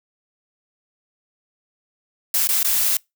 blue noise with dropouts, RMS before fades -19 dBFS, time 2.34-2.97 s, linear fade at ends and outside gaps 2 ms, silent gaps 2.473-2.489 / 2.63-2.646 s, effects noise-tail reverb RT60 0.2 s tail -26 dB re dry

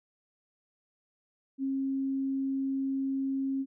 sine tone, 270 Hz, C#4, 45 cents flat, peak -28 dBFS, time 1.58-3.66 s, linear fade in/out 50 ms, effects none

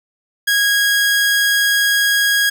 sawtooth tone, 1645 Hz, G#6, 17 cents flat, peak -9 dBFS, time 0.47-2.5 s, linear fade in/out 10 ms, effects none

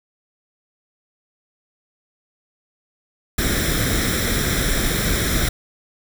pink noise with comb filter, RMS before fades -20 dBFS, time 3.38-5.49 s, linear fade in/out 5 ms, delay 0.54 ms, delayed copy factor +0.7, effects none

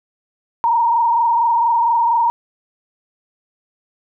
sine tone with frequency modulation, 934 Hz, A#5, 3 cents sharp, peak -12 dBFS, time 0.64-2.3 s, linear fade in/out 0 ms, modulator 24.3 Hz, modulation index 1.2, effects none

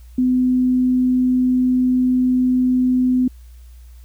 sine tone, 253.2 Hz, B3, 43 cents sharp, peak -13 dBFS, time 0.18-3.28 s, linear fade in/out 5 ms, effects added 60 Hz sine -38 dBFS peak until 4.04 s + white hiss -57 dBFS RMS until 4.04 s

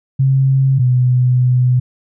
sine tone pair in turn, 134.2 / 125.56 Hz, C3 / B2, +44 / +29 cents, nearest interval minor second, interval 115 cents, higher first, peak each -9 dBFS, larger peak neither, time 0.19-0.79 / 0.79-1.8 s, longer second, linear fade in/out 10 ms, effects none

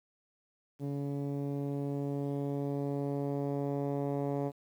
10% pulse tone with low-pass filter sweep, 141.4 Hz, C#3, 35 cents sharp, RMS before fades -34 dBFS, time 0.79-4.52 s, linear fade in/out 50 ms, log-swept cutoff 290 to 640 Hz, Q 0.83, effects 10-bit

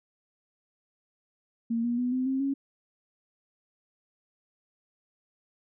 sine tone with pitch steps, 230.7 / 239 / 247.5 / 256.4 / 265.6 / 275.1 Hz, A#3 / A#3 / B3 / C4 / C4 / C#4, -18 / +43 / +4 / -35 / +26 / -13 cents, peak -25 dBFS, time 1.7-2.54 s, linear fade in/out 10 ms, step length 140 ms, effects none

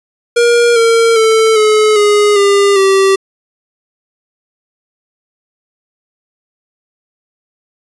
square tone with pitch steps, 474.1 / 458.5 / 443.4 / 428.8 / 414.6 / 401 / 387.8 Hz, A#4 / A#4 / A4 / A4 / G#4 / G4 / G4, +29 / -29 / +13 / -45 / -3 / +39 / -19 cents, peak -7 dBFS, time 0.36-3.16 s, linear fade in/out 10 ms, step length 400 ms, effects resampled to 24000 Hz

